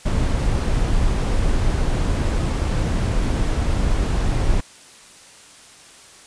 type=noise; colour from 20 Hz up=brown; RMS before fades=-19 dBFS; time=0.05-4.61 s; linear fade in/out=10 ms; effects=white hiss -45 dBFS RMS until 6.26 s + resampled to 22050 Hz